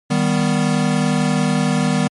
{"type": "chord", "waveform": "square", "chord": "Eb augmented", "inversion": "none", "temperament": "equal", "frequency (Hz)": [155.56, 196, 246.9], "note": ["Eb3", "G3", "B3"], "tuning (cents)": [0, 0, 0], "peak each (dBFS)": -20, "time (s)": [0.1, 2.08], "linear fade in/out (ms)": 10, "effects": ["MP3 48 kbps"]}